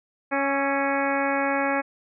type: harmonic tone with a mistuned harmonic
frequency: 277.2 Hz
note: C#4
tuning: in tune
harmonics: 1 / 2 / 3 / 4 / 5 / 6 / 7 / 8 / 9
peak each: -28 / -27 / -28 / -32 / -33 / -30 / -35 / -32 / -38 dBFS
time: 0.31-1.82 s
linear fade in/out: 20 ms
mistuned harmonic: 5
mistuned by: -34 cents
effects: none